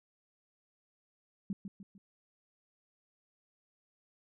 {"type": "tone with echo", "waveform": "sine", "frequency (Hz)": 195.2, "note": "G3", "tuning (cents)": -7, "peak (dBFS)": -32, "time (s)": [1.5, 1.53], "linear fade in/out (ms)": 2, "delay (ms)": 150, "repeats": 3, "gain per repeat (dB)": -7, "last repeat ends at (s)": 1.98, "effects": []}